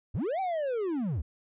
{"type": "linear two-way sweep", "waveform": "triangle", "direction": "up then down", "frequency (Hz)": [56.7, 784, 56.7], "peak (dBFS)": -26, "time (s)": [0.14, 1.22], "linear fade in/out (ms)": 10, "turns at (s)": 0.4, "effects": ["resampled to 8000 Hz"]}